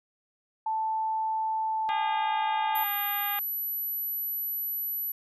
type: tone with pitch glide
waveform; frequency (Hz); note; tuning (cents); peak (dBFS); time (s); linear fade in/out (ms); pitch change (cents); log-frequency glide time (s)
sine; 880 to 871.9; A5 to A5; 0 to -16; -26; 0.66-2.84; 5; -16; 1.66-2.32
type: harmonic tone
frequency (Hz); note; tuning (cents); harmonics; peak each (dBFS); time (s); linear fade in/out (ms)
406.2; G#4; -38; 2 / 3 / 4 / 5 / 6 / 7 / 8 / 9; -33 / -37 / -39 / -41 / -43 / -44 / -45 / -46; 1.89-3.39; 0
type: tone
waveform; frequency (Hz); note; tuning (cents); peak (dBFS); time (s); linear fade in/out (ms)
sine; 11840; F#9; 0; -29; 2.75-5.12; 5
effects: none